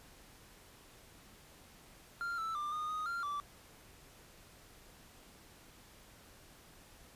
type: tone with pitch steps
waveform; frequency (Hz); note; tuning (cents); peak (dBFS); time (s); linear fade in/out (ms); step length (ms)
triangle; 1390 / 1321 / 1190 / 1227 / 1246 / 1386 / 1162; F6 / E6 / D6 / D#6 / D#6 / F6 / D6; -9 / +3 / +22 / -25 / +2 / -14 / -19; -34; 2.21-3.4; 0; 170
effects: pink hiss -59 dBFS RMS until 7.15 s + resampled to 32000 Hz